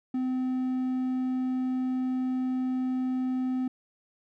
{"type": "tone", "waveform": "triangle", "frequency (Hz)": 256.4, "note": "C4", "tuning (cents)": -35, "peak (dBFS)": -24, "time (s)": [0.14, 3.68], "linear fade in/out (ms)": 5, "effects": []}